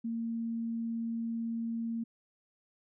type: tone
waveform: sine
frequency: 229.5 Hz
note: A#3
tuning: 27 cents flat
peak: -32 dBFS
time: 0.04-2.04 s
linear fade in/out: 10 ms
effects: none